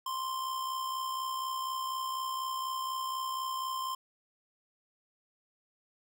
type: tone with amplitude modulation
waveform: square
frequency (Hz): 1046.5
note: C6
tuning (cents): 0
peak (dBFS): -32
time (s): 0.06-3.95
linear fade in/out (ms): 5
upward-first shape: sine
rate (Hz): 64.1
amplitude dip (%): 40
effects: none